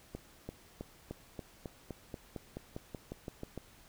accelerating click train, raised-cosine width 2 ms, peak -27 dBFS, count 16, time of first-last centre 0.15-3.577 s, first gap 340 ms, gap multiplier 0.94, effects pink hiss -60 dBFS RMS until 3.88 s

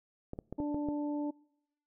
clicks, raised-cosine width 2 ms, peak -26 dBFS, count 6, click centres 0.334 / 0.389 / 0.526 / 0.602 / 0.745 / 0.887 s
harmonic tone, 293.7 Hz, D4, in tune, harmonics 1 / 2 / 3, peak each -32 / -42 / -45 dBFS, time 0.58-1.31 s, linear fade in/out 10 ms
effects noise-tail reverb RT60 0.8 s tail -25 dB re dry

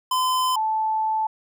square / sine tone pair in turn, 1022 / 874.4 Hz, C6 / A5, -41 / -11 cents, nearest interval minor third, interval 270 cents, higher first, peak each -20 dBFS, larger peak neither, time 0.11-0.56 / 0.56-1.27 s, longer second, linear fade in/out 5 ms, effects none

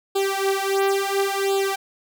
sawtooth tone with flanger, 392 Hz, G4, in tune, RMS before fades -22 dBFS, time 0.15-1.76 s, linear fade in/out 10 ms, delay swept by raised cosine 0.25 to 5.05 ms, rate 0.72 Hz, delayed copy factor +0.95, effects none

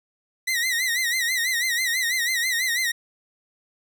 sawtooth tone with vibrato, 1959 Hz, B6, 15 cents flat, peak -18 dBFS, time 0.47-2.92 s, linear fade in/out 10 ms, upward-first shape sine, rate 6.1 Hz, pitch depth 110 cents each way, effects none

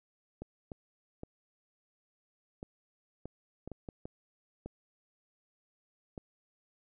clicks, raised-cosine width 2 ms, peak -28 dBFS, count 11, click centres 0.42 / 0.718 / 1.234 / 2.629 / 3.256 / 3.676 / 3.717 / 3.888 / 4.055 / 4.66 / 6.178 s, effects none

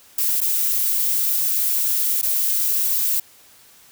violet noise with dropouts, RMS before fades -20 dBFS, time 0.18-3.2 s, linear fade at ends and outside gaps 5 ms, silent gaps 0.406-0.414 / 2.215-2.228 s, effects white hiss -50 dBFS RMS until 3.91 s

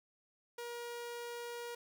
sawtooth tone, 475.9 Hz, A#4, 36 cents sharp, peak -38 dBFS, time 0.58-1.75 s, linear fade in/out 5 ms, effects none

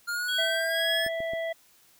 square linear sweep, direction up, 1400 to 1750 Hz, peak -29 dBFS, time 0.07-1.09 s, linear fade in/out 20 ms
sine tone with tremolo, 3300 Hz, G#7, 12 cents flat, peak -25 dBFS, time 0.28-1.16 s, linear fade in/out 10 ms, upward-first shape triangle, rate 2 Hz, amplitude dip 100%
harmonic tone, 659 Hz, E5, 1 cent flat, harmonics 1 / 3 / 5, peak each -29 / -36 / -45 dBFS, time 0.38-1.53 s, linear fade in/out 10 ms
clicks, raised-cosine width 2 ms, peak -28 dBFS, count 3, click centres 1.064 / 1.204 / 1.335 s
effects white hiss -60 dBFS RMS until 1.99 s

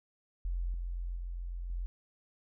sine tone with level steps, 43.65 Hz, F1, in tune, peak -31 / -34 / -36 / -33 dBFS, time 0.45-1.86 s, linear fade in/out 0 ms, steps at 0.74 / 1.16 / 1.7 s, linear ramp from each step 2 ms, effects none

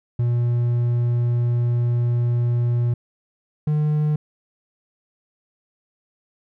triangle tone pair in turn, 120 / 151.05 Hz, B2 / D3, -49 / +49 cents, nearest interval major third, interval 398 cents, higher second, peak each -15 dBFS, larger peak neither, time 0.19-2.94 / 3.67-4.16 s, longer first, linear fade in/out 5 ms, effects none

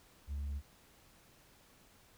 sine tone with tanh clipping, 71 Hz, C#2, 42 cents sharp, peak -37 dBFS, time 0.27-0.62 s, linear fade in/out 50 ms, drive 2 dB, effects pink hiss -64 dBFS RMS until 2.17 s

